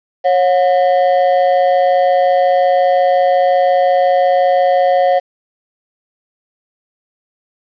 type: ring-modulated tone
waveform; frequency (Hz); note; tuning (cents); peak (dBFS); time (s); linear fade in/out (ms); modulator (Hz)
triangle; 635; D#5; +35; -4; 0.24-5.2; 20; 87.2
effects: resampled to 11025 Hz + 7-bit